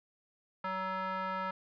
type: tone with band-pass filter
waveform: square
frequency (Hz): 188.2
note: F#3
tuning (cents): +30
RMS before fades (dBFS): -36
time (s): 0.64-1.51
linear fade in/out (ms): 5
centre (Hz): 1200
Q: 2.6
effects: resampled to 11025 Hz